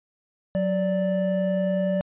triangle tone pair together, 185 / 585.7 Hz, F#3 / D5, 0 / -5 cents, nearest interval octave + minor sixth, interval 1995 cents, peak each -22 dBFS, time 0.55-2.01 s, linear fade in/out 0 ms, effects resampled to 8000 Hz

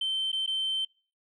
sine tone with dropouts, 3100 Hz, G7, 20 cents flat, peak -25 dBFS, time 0.01-0.85 s, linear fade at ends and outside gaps 5 ms, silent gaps 0.318-0.328 / 0.463-0.475 s, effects noise-tail reverb RT60 0.4 s tail -26 dB re dry + tanh soft clip ceiling -24 dBFS

